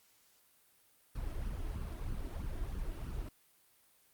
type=noise with flanger; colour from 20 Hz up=brown; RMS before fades=-39 dBFS; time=1.15-3.29 s; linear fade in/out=5 ms; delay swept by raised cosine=0.65 to 3.15 ms; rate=3.1 Hz; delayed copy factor=+0.6; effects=white hiss -68 dBFS RMS until 4.13 s + Opus 48 kbps

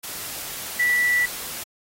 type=tone in noise; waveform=sine; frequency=1961 Hz; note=B6; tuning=13 cents flat; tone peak=-17 dBFS; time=0.79-1.26 s; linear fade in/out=10 ms; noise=white; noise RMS=-33 dBFS; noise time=0.03-1.64 s; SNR=+13 dB; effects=AAC 48 kbps

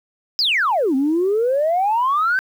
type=exponential two-way sweep; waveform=sine; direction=down then up; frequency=5274 to 257.4 to 1576 Hz; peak=-14 dBFS; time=0.39-2.39 s; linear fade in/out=0 ms; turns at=0.95 s; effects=tanh soft clip ceiling -11 dBFS + 8-bit

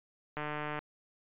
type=click train; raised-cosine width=0.5 ms; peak=-22 dBFS; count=64; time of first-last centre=0.37-0.79 s; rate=150 Hz; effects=resampled to 8000 Hz

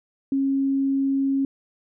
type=tone; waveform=sine; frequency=272.5 Hz; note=C#4; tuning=29 cents flat; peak=-19 dBFS; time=0.32-1.45 s; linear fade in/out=2 ms; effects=none

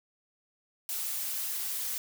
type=noise with flanger; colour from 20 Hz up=blue; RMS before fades=-34 dBFS; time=0.89-1.98 s; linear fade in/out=0 ms; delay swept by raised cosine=0.97 to 5.77 ms; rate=3.3 Hz; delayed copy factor=+0.5; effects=none

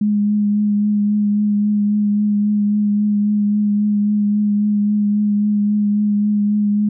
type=tone with vibrato; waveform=sine; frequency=207.4 Hz; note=G#3; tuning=2 cents flat; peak=-13 dBFS; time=0.01-6.89 s; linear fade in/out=5 ms; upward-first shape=triangle; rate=3.7 Hz; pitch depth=21 cents each way; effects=none

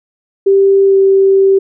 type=tone with pitch glide; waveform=sine; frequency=392 to 388.4 Hz; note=G4 to G4; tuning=0 to -16 cents; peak=-5 dBFS; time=0.46-1.59 s; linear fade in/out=10 ms; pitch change=-16 cents; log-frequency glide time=0.86-0.96 s; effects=none

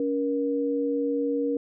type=tone pair together; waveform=sine; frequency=281.8 / 473.9 Hz; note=C#4 / A#4; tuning=+29 / +28 cents; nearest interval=major sixth; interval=899 cents; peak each=-26 dBFS; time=0-1.57 s; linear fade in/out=2 ms; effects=none

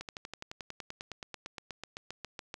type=slowing click train; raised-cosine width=0.2 ms; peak=-23 dBFS; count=24; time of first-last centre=0.01-2.541 s; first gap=78 ms; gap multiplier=1.03; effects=none

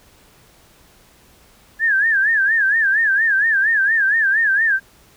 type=tone with vibrato; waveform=sine; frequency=1690 Hz; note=G#6; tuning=30 cents sharp; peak=-13 dBFS; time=1.79-4.8 s; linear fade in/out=50 ms; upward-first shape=sine; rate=4.3 Hz; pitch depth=150 cents each way; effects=pink hiss -51 dBFS RMS until 5.16 s

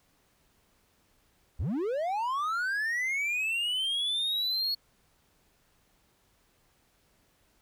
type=linear sweep; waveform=triangle; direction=up; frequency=50 to 4372 Hz; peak=-26 dBFS; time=1.59-4.75 s; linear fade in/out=10 ms; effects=pink hiss -68 dBFS RMS until 7.61 s

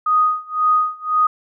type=tone with tremolo; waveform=sine; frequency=1244.5 Hz; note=D#6; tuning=in tune; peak=-11 dBFS; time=0.06-1.27 s; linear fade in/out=5 ms; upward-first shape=sine; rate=1.9 Hz; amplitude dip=95%; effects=none

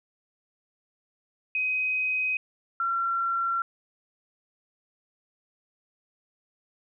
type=tone pair in turn; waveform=sine; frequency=2518 / 1363.5 Hz; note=D#7 / F6; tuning=+20 / -42 cents; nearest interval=major seventh; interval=1062 cents; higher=first; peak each=-24 dBFS; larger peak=neither; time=1.55-2.37 / 2.8-3.62 s; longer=neither; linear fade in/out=2 ms; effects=none

